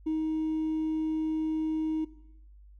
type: tone with hard clipping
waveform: triangle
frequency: 314.5 Hz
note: D#4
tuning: 19 cents sharp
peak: -26 dBFS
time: 0.06-2.05 s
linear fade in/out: 10 ms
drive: 2 dB
effects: noise-tail reverb RT60 0.9 s tail -18 dB re dry + added 50 Hz sine -50 dBFS peak until 2.79 s